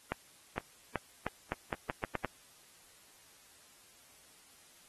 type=accelerating click train; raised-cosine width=0.5 ms; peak=-18 dBFS; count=10; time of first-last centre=0.12-2.247 s; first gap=460 ms; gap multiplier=0.82; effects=white hiss -61 dBFS RMS until 4.88 s + AAC 32 kbps